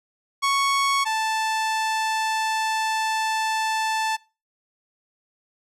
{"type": "tone pair in turn", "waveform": "sawtooth", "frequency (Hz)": [1108.7, 880], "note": ["C#6", "A5"], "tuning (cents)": [0, 0], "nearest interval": "major third", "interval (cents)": 400, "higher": "first", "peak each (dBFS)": [-15, -18], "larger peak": "first", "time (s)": [[0.42, 1.05], [1.05, 4.17]], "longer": "second", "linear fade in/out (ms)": 20, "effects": ["noise-tail reverb RT60 0.3 s tail -22 dB re dry", "low-pass 9000 Hz 12 dB/octave"]}